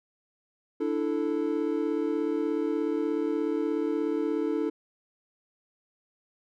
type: chord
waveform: triangle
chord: D suspended second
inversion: none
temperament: just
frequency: 293.7 / 330.4 / 440.5 Hz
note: D4 / E4 / A4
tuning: 0 / +4 / +2 cents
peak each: -28 dBFS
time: 0.8-4.7 s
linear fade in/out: 10 ms
effects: none